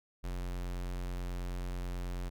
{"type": "tone", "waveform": "square", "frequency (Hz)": 44.63, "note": "F1", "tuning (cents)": 38, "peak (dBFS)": -36, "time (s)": [0.23, 2.3], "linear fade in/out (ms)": 20, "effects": []}